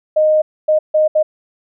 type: tone bursts at uneven times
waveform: sine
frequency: 618 Hz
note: D#5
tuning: 12 cents flat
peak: -9 dBFS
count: 4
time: 0.16-0.42 / 0.68-0.79 / 0.94-1.08 / 1.15-1.23 s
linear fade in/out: 10 ms
effects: none